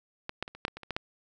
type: clicks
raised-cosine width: 0.3 ms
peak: -18 / -15 / -25 / -30 / -11 / -21 / -25 / -28 / -17 / -14 dBFS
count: 10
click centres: 0.294 / 0.426 / 0.479 / 0.55 / 0.651 / 0.681 / 0.77 / 0.833 / 0.907 / 0.965 s
effects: none